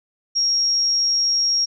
sine tone, 5588 Hz, F8, in tune, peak -16 dBFS, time 0.35-1.66 s, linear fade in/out 20 ms, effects none

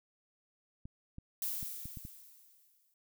clicks, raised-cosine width 5 ms, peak -33 dBFS, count 6, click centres 0.855 / 1.184 / 1.629 / 1.856 / 1.972 / 2.051 s
violet noise with exponential decay, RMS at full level -35 dBFS, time 1.42-2.94 s, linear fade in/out 2 ms, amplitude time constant 330 ms
effects none

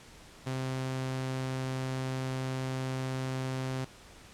sawtooth tone, 130.81 Hz, C3, in tune, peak -28 dBFS, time 0.46-3.85 s, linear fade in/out 10 ms, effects pink hiss -53 dBFS RMS until 4.33 s + low-pass 9000 Hz 12 dB/octave

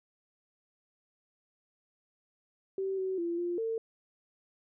sine tone with pitch steps, 385.3 / 377.6 / 341.1 / 349.1 / 451.2 Hz, G4 / F#4 / F4 / F4 / A4, -30 / +35 / -41 / -1 / +44 cents, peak -30 dBFS, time 2.78-3.78 s, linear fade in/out 2 ms, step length 200 ms, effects none

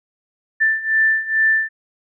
sine beating tone pair, 1769 / 1771.3 Hz, A6 / A6, +9 / +11 cents, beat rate 2.3 Hz, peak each -19 / -16 dBFS, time 0.6-1.69 s, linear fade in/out 20 ms, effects none

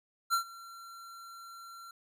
square tone with ADSR envelope, 1365 Hz, F6, 40 cents flat, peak -25 dBFS, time 0.3-1.91 s, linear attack 35 ms, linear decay 100 ms, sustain -22 dB, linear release 3 ms, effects none

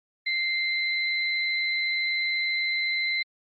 sine tone pair together, 2093 / 4043 Hz, C7 / B7, 0 / +40 cents, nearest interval major seventh, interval 1140 cents, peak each -25 / -30 dBFS, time 0.26-3.23 s, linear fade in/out 10 ms, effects Opus 32 kbps

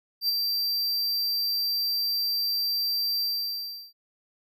square tone with ADSR envelope, 4699 Hz, D8, in tune, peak -21 dBFS, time 0.21-3.93 s, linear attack 78 ms, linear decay 16 ms, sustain -4 dB, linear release 710 ms, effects none

